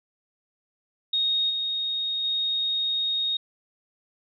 sine tone with level steps, 3729 Hz, A#7, in tune, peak -21 / -25 / -23 dBFS, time 1.13-3.37 s, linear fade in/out 5 ms, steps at 1.49 / 2.23 s, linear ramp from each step 20 ms, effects none

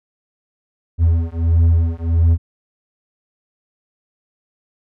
triangle beating tone pair, 82.41 / 83.91 Hz, E2 / E2, 0 / +31 cents, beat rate 1.5 Hz, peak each -13 dBFS, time 0.98-2.38 s, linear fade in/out 50 ms, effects none

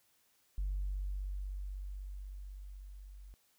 sine tone with level ramp, 48.09 Hz, G1, 32 cents flat, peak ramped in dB -31 to -49 dBFS, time 0.58-3.34 s, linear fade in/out 0 ms, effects tanh soft clip ceiling -29 dBFS + white hiss -72 dBFS RMS until 3.58 s

